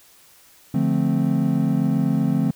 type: chord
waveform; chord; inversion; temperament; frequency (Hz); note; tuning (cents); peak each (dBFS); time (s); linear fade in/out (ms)
triangle; D minor seventh; none; equal; 146.83 / 174.61 / 220 / 261.6; D3 / F3 / A3 / C4; 0 / 0 / 0 / 0; -21; 0.74-2.51; 5
effects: white hiss -52 dBFS RMS until 2.55 s